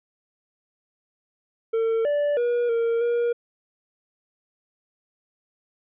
triangle tone with pitch steps, 451.8 / 583 / 480.3 / 462.6 / 474.4 Hz, A4 / D5 / B4 / A#4 / A#4, +46 / -13 / -48 / -13 / +30 cents, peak -18 dBFS, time 1.73-3.33 s, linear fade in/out 10 ms, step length 320 ms, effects resampled to 8000 Hz

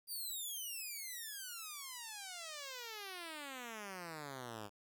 5% pulse exponential sweep, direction down, 4805 to 99.4 Hz, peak -34 dBFS, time 0.07-4.7 s, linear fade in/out 50 ms, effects 12-bit

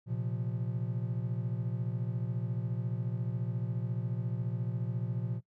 triangle chord, Bb suspended second, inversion none, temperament equal, 116.54 / 130.81 / 174.61 Hz, Bb2 / C3 / F3, 0 / 0 / 0 cents, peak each -32 / -35 / -37 dBFS, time 0.06-5.41 s, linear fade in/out 50 ms, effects noise-tail reverb RT60 0.1 s tail -20 dB re dry

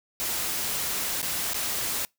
white noise with dropouts, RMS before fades -29 dBFS, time 0.2-2.05 s, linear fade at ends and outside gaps 0 ms, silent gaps 1.216-1.228 / 1.534-1.544 s, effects noise-tail reverb RT60 0.2 s tail -26 dB re dry

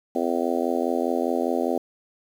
harmonic tone, 84.9 Hz, F2, 48 cents flat, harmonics 3 / 4 / 5 / 6 / 7 / 8 / 9, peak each -27 / -28 / -29 / -30 / -30 / -31 / -32 dBFS, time 0.15-1.78 s, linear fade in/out 5 ms, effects 8-bit

